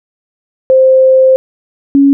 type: tone pair in turn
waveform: sine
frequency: 523.3 / 278.3 Hz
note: C5 / C#4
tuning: 0 / +7 cents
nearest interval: major seventh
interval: 1093 cents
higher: first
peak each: -3 dBFS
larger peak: neither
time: 0.7-1.36 / 1.95-2.13 s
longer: first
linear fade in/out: 0 ms
effects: none